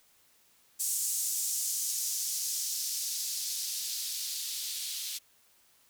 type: noise with band-pass filter sweep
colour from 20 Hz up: violet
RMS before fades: -34 dBFS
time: 0.79-5.19 s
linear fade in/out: 20 ms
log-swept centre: 7400 to 3700 Hz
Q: 1.7
effects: white hiss -65 dBFS RMS until 5.89 s